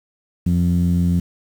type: tone with low-pass filter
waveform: sawtooth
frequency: 87.31 Hz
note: F2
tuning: in tune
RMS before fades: -17 dBFS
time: 0.46-1.2 s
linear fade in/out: 5 ms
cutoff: 200 Hz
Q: 4.7
effects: 7-bit